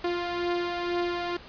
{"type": "beating tone pair", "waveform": "sawtooth", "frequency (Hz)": [349.2, 351.3], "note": ["F4", "F4"], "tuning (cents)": [0, 10], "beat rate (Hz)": 2.1, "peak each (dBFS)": [-24, -30], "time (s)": [0.04, 1.37], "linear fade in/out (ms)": 5, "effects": ["pink hiss -47 dBFS RMS until 1.48 s", "resampled to 11025 Hz"]}